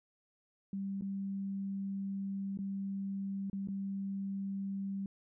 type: tone with dropouts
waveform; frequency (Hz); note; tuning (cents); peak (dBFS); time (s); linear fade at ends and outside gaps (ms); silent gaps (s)
sine; 196; G3; 0; -35; 0.73-5.06; 2; 1.011-1.021 / 2.574-2.588 / 3.499-3.53 / 3.674-3.685
effects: none